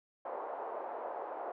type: band-pass noise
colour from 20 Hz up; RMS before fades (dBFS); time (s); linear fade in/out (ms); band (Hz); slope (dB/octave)
white; -41; 0.25-1.52; 5; 450 to 900; 24
effects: none